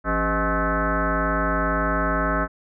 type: tone with frequency modulation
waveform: sine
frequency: 624 Hz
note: D#5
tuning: 5 cents sharp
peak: -19 dBFS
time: 0.04-2.48 s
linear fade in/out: 50 ms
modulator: 225 Hz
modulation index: 4.3
effects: none